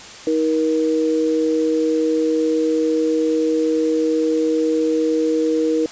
sine tone pair together, 316.7 / 474.5 Hz, D#4 / A#4, +31 / +31 cents, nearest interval perfect fifth, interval 700 cents, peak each -18 dBFS, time 0.27-5.86 s, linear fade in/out 2 ms, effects white hiss -37 dBFS RMS until 5.91 s + resampled to 16000 Hz

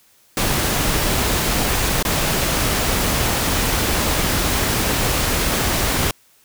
pink noise with dropouts, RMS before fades -19 dBFS, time 0.37-6.11 s, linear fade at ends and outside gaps 2 ms, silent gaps 2.027-2.05 s, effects white hiss -55 dBFS RMS until 6.44 s

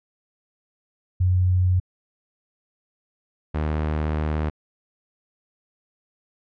sine / sawtooth tone pair in turn, 91.3 / 76.78 Hz, F#2 / D#2, -23 / -22 cents, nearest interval minor third, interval 299 cents, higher first, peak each -16 / -18 dBFS, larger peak first, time 1.2-1.8 / 3.54-4.5 s, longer second, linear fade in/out 10 ms, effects low-pass 2000 Hz 12 dB/octave

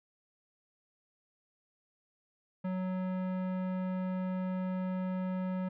sine tone with tanh clipping, 185.3 Hz, F#3, 3 cents sharp, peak -34 dBFS, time 2.64-5.69 s, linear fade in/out 10 ms, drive 17 dB, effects none

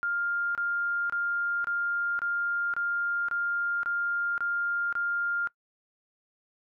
sine tone bursts, 1402 Hz, F6, 6 cents sharp, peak -26 dBFS, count 10, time 0.03-5.473 s, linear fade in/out 0 ms, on 520 ms, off 27 ms, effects noise-tail reverb RT60 0.1 s tail -21 dB re dry

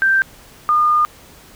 sine tone pair in turn, 1568 / 1216 Hz, G6 / D#6, 0 / -40 cents, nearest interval major third, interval 440 cents, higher first, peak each -11 / -11 dBFS, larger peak neither, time 0.02-0.22 / 0.69-1.05 s, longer second, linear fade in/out 0 ms, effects pink hiss -44 dBFS RMS until 1.55 s

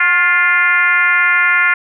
sine tone with frequency modulation, 1753 Hz, A6, 7 cents flat, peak -9 dBFS, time 0-1.74 s, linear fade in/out 5 ms, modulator 339 Hz, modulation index 1.6, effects none

